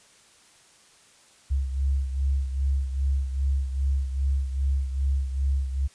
sine beating tone pair, 67.6 / 70.1 Hz, C#2 / C#2, -43 / +20 cents, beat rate 2.5 Hz, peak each -23 / -30 dBFS, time 1.5-5.88 s, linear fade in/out 20 ms, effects white hiss -56 dBFS RMS until 5.94 s + resampled to 22050 Hz

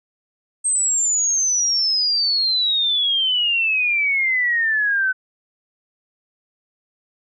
sine exponential sweep, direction down, 8420 to 1506 Hz, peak -16 dBFS, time 0.64-5.13 s, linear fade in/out 20 ms, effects none

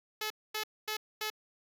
5% pulse tone bursts, 429.7 Hz, A4, 41 cents flat, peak -22 dBFS, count 4, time 0.21-1.302 s, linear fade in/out 5 ms, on 93 ms, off 240 ms, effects none

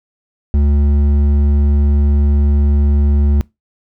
sine tone with hard clipping, 72 Hz, D2, 34 cents flat, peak -11 dBFS, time 0.54-3.41 s, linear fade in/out 0 ms, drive 8 dB, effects noise-tail reverb RT60 0.2 s tail -22 dB re dry

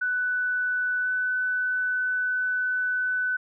sine tone with pitch glide, 1491 to 1500.5 Hz, F#6 to F#6, +13 to +24 cents, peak -23 dBFS, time 0.01-3.37 s, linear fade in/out 10 ms, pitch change +11 cents, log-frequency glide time 1.02-1.08 s, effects none

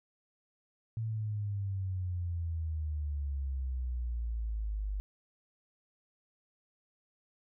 sine exponential sweep, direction down, 113.6 to 49.26 Hz, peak -32 dBFS, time 0.97-5 s, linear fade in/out 0 ms, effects none

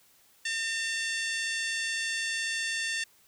harmonic tone with a mistuned harmonic, 906 Hz, A#5, 50 cents flat, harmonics 2 / 3 / 4 / 5 / 6 / 7 / 8 / 9 / 10, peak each -32 / -36 / -38 / -40 / -42 / -43 / -44 / -45 / -46 dBFS, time 0.45-3.04 s, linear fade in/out 5 ms, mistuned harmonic 4, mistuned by -45 cents, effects white hiss -62 dBFS RMS until 3.27 s

